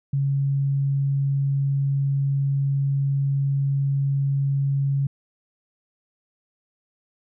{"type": "tone", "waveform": "sine", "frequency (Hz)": 138.59, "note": "C#3", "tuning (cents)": 0, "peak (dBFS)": -19, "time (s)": [0.13, 5.07], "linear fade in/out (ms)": 5, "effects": []}